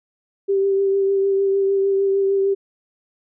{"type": "tone with vibrato", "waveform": "sine", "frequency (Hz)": 392, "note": "G4", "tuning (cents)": 0, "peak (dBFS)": -15, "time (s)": [0.48, 2.55], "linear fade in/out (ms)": 20, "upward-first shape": "triangle", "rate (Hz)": 6.6, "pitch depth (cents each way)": 22, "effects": []}